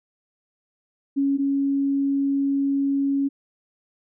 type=tone pair in turn; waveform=sine; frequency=277.2 / 277.2 Hz; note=C#4 / C#4; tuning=0 / 0 cents; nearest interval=unison; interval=0 cents; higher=neither; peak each=-18 / -19 dBFS; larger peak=first; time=1.16-1.38 / 1.38-3.29 s; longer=second; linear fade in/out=20 ms; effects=none